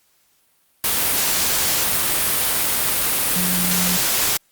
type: tone in noise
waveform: sine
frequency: 180 Hz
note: F#3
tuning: 47 cents flat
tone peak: -23 dBFS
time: 3.36-3.97 s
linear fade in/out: 2 ms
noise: white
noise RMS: -19 dBFS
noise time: 0.84-4.37 s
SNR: -7 dB
effects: white hiss -61 dBFS RMS until 4.51 s + Opus 48 kbps